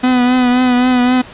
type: tone with vibrato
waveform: 45% pulse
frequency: 250 Hz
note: B3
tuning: 21 cents sharp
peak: -9 dBFS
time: 0.03-1.22 s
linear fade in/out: 10 ms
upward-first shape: triangle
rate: 3.8 Hz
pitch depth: 41 cents each way
effects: pink hiss -35 dBFS RMS until 1.33 s + resampled to 8000 Hz